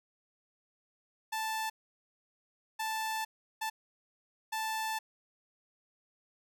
sawtooth tone bursts at uneven times, 880 Hz, A5, in tune, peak -29 dBFS, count 4, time 1.32-1.7 / 2.79-3.25 / 3.61-3.7 / 4.52-4.99 s, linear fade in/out 10 ms, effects none

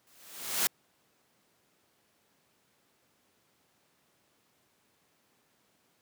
white noise with exponential growth, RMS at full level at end -25 dBFS, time 0.07-0.67 s, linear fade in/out 0 ms, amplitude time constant 130 ms, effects pink hiss -70 dBFS RMS until 6.01 s + high-pass 150 Hz 12 dB/octave

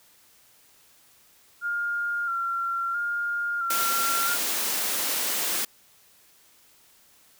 sine tone with vibrato, 1391 Hz, F6, 7 cents flat, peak -25 dBFS, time 1.61-4.38 s, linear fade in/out 50 ms, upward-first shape square, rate 0.75 Hz, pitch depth 26 cents each way
white high-pass noise, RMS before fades -27 dBFS, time 3.7-5.65 s, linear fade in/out 5 ms, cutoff 210 Hz, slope 24 dB/octave
effects white hiss -58 dBFS RMS until 7.39 s

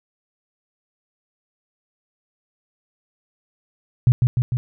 sine tone with echo, 123.47 Hz, B2, in tune, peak -9 dBFS, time 4.07-4.12 s, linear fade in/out 0 ms, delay 150 ms, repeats 3, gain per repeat -3 dB, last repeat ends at 4.57 s, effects none

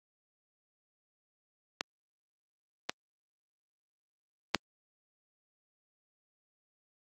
clicks, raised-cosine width 0.2 ms, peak -13 / -13 / -6 dBFS, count 3, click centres 1.809 / 2.895 / 4.547 s, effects high-pass 200 Hz 12 dB/octave + Opus 48 kbps

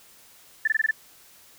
sine tone bursts, 1760 Hz, A6, in tune, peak -18 dBFS, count 6, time 0.65-0.911 s, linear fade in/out 5 ms, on 26 ms, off 21 ms, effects white hiss -53 dBFS RMS until 1.58 s

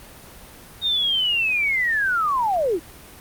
sine linear sweep, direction down, 3729 to 293.7 Hz, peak -18 dBFS, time 0.81-2.8 s, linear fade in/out 50 ms, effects pink hiss -43 dBFS RMS until 3.2 s + Opus 32 kbps

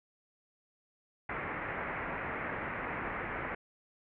white low-pass noise, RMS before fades -38 dBFS, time 1.29-3.55 s, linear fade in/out 5 ms, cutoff 2200 Hz, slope 48 dB/octave, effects none

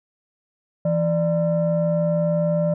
sine tone pair together, 166.5 / 593.3 Hz, E3 / D5, +18 / +18 cents, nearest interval octave + minor seventh, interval 2200 cents, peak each -19 dBFS, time 0.85-2.74 s, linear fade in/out 5 ms, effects tanh soft clip ceiling -13 dBFS

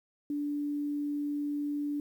sine tone with quantisation, 291.1 Hz, D4, 15 cents flat, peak -30 dBFS, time 0.3-2 s, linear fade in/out 2 ms, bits 10, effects none

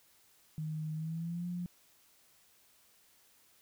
sine tone with pitch glide, 155.56 to 176.64 Hz, D#3 to F3, 0 to +20 cents, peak -35 dBFS, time 0.58-1.66 s, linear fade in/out 0 ms, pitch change +220 cents, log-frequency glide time 0.94-1.47 s, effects white hiss -66 dBFS RMS until 3.61 s

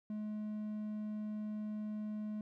triangle tone, 212.4 Hz, G#3, 39 cents sharp, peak -36 dBFS, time 0.1-2.41 s, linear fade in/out 2 ms, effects none

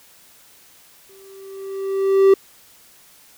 triangle tone with exponential growth, 388.9 Hz, G4, 14 cents flat, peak -5 dBFS, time 1.09-2.34 s, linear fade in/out 5 ms, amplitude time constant 270 ms, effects white hiss -50 dBFS RMS until 3.37 s

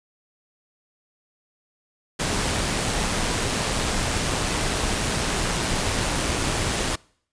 pink noise with amplitude modulation, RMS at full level -23 dBFS, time 2.19-6.96 s, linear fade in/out 10 ms, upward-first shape sine, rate 117 Hz, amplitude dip 25%, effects noise-tail reverb RT60 0.6 s tail -25 dB re dry + resampled to 22050 Hz

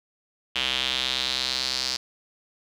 square tone with band-pass filter sweep, 64.5 Hz, C2, 24 cents flat, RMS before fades -27 dBFS, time 0.55-1.97 s, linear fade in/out 10 ms, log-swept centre 3100 to 4800 Hz, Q 4.1, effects none

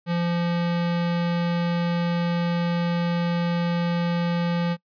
square tone, 172.2 Hz, F3, 24 cents flat, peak -22 dBFS, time 0.06-4.77 s, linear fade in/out 50 ms, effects noise-tail reverb RT60 0.1 s tail -23 dB re dry + resampled to 11025 Hz

